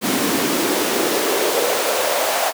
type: noise with high-pass filter sweep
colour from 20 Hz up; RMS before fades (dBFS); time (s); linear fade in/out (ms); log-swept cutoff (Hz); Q
pink; -19; 0.01-2.53; 50; 240 to 690; 3.3
effects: none